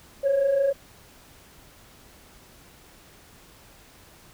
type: tone pair together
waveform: sine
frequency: 527.8 / 554 Hz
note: C5 / C#5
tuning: +15 / -1 cents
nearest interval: minor second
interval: 84 cents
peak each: -26 / -18 dBFS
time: 0.23-0.73 s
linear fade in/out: 20 ms
effects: tanh soft clip ceiling -16 dBFS + pink hiss -52 dBFS RMS until 4.33 s